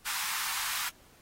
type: high-pass noise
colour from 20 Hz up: pink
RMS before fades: -34 dBFS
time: 0.05-0.9 s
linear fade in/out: 20 ms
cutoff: 890 Hz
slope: 48 dB/octave
effects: pink hiss -60 dBFS RMS until 1.21 s + AAC 48 kbps